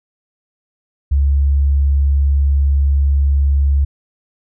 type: tone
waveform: sine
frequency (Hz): 69.9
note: C#2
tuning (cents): +15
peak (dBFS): -10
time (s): 1.11-3.85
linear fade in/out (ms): 10
effects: none